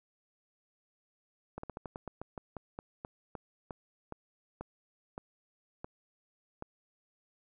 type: slowing click train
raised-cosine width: 1 ms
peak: -26 dBFS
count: 19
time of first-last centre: 1.58-6.624 s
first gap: 54 ms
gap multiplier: 1.17
effects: none